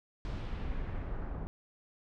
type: noise with low-pass filter sweep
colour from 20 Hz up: brown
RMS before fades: -37 dBFS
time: 0.25-1.47 s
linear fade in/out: 0 ms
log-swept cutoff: 4600 to 1100 Hz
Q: 1.1
effects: none